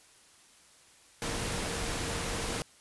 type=tone in noise; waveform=sine; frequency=466.2 Hz; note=A#4; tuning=in tune; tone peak=-43 dBFS; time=1.22-2.62 s; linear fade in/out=0 ms; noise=pink; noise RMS=-34 dBFS; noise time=1.22-2.62 s; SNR=-12 dB; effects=white hiss -59 dBFS RMS until 2.8 s + resampled to 24000 Hz